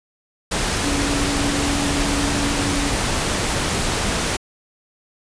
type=tone in noise; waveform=sine; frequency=284.4 Hz; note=C#4; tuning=45 cents sharp; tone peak=-23 dBFS; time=0.83-2.9 s; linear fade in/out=10 ms; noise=pink; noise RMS=-21 dBFS; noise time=0.51-4.37 s; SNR=-5 dB; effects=resampled to 22050 Hz